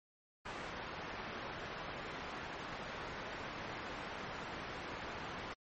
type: low-pass noise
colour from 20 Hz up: white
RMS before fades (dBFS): -45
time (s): 0.45-5.54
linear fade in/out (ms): 10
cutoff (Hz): 1700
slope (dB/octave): 12
effects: MP3 32 kbps